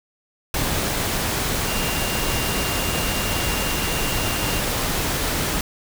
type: tone in noise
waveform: sine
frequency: 2794 Hz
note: F7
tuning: in tune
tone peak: -31 dBFS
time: 1.67-4.6 s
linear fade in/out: 2 ms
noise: pink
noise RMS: -23 dBFS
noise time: 0.54-5.61 s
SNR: -11 dB
effects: none